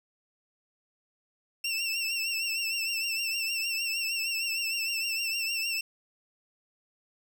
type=tone with vibrato; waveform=25% pulse; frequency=2700 Hz; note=E7; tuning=41 cents sharp; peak=-25 dBFS; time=1.64-5.81 s; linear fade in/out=5 ms; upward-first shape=triangle; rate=6.5 Hz; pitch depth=65 cents each way; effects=none